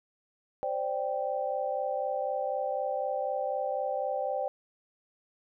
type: chord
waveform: sine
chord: C suspended second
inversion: none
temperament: equal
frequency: 523.3 / 587.3 / 784 Hz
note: C5 / D5 / G5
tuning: 0 / 0 / 0 cents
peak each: -33 dBFS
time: 0.63-4.48 s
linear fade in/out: 0 ms
effects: none